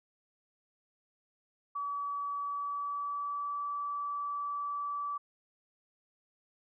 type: tone with pitch glide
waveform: sine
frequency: 1143 to 1154.9 Hz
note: D6 to D6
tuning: -47 to -29 cents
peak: -33 dBFS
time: 1.75-5.18 s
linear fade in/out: 10 ms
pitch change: +18 cents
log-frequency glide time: 2.38-3.63 s
effects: none